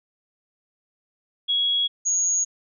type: tone pair in turn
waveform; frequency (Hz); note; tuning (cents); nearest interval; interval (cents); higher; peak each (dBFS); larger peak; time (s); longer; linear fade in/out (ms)
sine; 3329 / 6658; G#7 / G#8; +3 / +3; octave; 1200; second; -19; neither; 1.48-1.88 / 2.05-2.45; neither; 20
effects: none